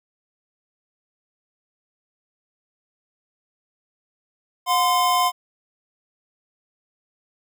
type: tone pair together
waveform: square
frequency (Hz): 719.3 / 1032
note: F#5 / C6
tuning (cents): -49 / -24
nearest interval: tritone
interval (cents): 625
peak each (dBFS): -22 / -19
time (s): 4.66-5.32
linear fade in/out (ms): 50
effects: none